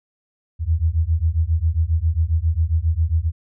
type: beating tone pair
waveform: sine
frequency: 77.78 / 85.18 Hz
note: D#2 / F2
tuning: 0 / -43 cents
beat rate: 7.4 Hz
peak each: -19 / -19 dBFS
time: 0.59-3.32 s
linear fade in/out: 50 ms
effects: none